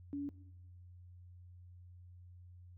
sine tone, 284.6 Hz, C#4, 46 cents sharp, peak -37 dBFS, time 0.13-0.29 s, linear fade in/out 0 ms, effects noise-tail reverb RT60 0.9 s tail -19 dB re dry + added 89 Hz sine -53 dBFS peak until 2.77 s

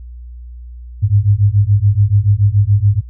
sine beating tone pair, 98.8 / 105.8 Hz, G2 / G#2, +14 / +33 cents, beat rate 7 Hz, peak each -12 dBFS, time 1.02-3.01 s, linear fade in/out 20 ms, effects noise-tail reverb RT60 0.1 s tail -23 dB re dry + added 60 Hz sine -29 dBFS peak until 3.09 s

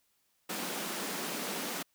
pink high-pass noise, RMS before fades -37 dBFS, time 0.49-1.83 s, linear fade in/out 10 ms, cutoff 180 Hz, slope 48 dB/octave, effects white hiss -74 dBFS RMS until 1.94 s

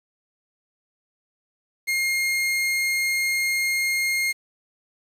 40% pulse tone, 2133 Hz, C7, 33 cents sharp, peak -20 dBFS, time 1.87-4.33 s, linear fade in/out 20 ms, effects resampled to 32000 Hz + 8-bit

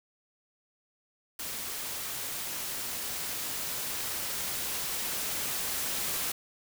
white noise with level ramp, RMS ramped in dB -37 to -32 dBFS, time 1.39-6.32 s, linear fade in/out 5 ms, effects none

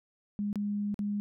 sine tone with dropouts, 205.3 Hz, G#3, 20 cents flat, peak -29 dBFS, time 0.39-1.2 s, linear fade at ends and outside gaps 0 ms, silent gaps 0.529-0.557 / 0.943-0.991 s, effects none

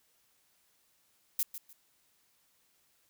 violet noise with echo, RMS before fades -30 dBFS, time 1.39-1.43 s, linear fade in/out 2 ms, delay 150 ms, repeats 2, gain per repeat -12 dB, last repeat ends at 1.73 s, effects white hiss -71 dBFS RMS until 3.09 s

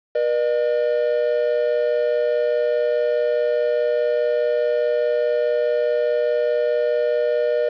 triangle tone pair together, 480 / 604.8 Hz, B4 / D#5, -49 / -49 cents, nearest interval major third, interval 400 cents, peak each -18 dBFS, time 0.15-7.69 s, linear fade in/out 5 ms, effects resampled to 11025 Hz + 8-bit

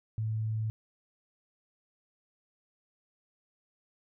sine tone, 109.8 Hz, A2, 3 cents flat, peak -29 dBFS, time 0.18-0.7 s, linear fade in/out 0 ms, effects none

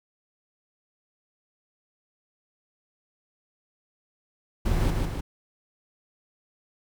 brown noise with echo, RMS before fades -24 dBFS, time 4.65-4.91 s, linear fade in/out 10 ms, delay 150 ms, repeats 2, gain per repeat -3 dB, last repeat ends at 5.21 s, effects none

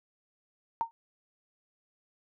sine tone with exponential decay, 917 Hz, A#5, 29 cents flat, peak -22 dBFS, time 0.81-0.91 s, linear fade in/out 0 ms, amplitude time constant 21 ms, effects none

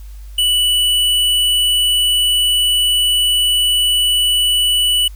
triangle tone with hard clipping, 2960 Hz, F#7, in tune, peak -13 dBFS, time 0.38-5.08 s, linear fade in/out 5 ms, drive 15 dB, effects added 50 Hz sine -30 dBFS peak until 5.15 s + white hiss -50 dBFS RMS until 5.15 s

